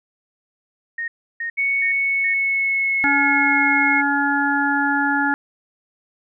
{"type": "tone bursts", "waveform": "sine", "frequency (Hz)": 1854, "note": "A#6", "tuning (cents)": -10, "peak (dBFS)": -23, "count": 4, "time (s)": [0.98, 2.34], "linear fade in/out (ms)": 5, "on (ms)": 100, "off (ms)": 320}
{"type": "tone with pitch glide", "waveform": "sine", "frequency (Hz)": [2219, 2165], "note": ["C#7", "C#7"], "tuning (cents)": [1, -41], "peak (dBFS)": -17, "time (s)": [1.57, 4.02], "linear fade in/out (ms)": 20, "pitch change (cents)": -42, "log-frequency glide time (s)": [1.8, 3.61]}
{"type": "harmonic tone", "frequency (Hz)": 283.1, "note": "C#4", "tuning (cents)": 37, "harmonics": [1, 3, 5, 6], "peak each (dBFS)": [-22, -22, -22, -22], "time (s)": [3.04, 5.34], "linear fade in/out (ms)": 0}
{"effects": []}